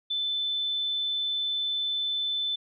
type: tone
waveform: sine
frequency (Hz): 3520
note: A7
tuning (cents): 0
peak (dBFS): -26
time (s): 0.1-2.56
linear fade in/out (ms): 10
effects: none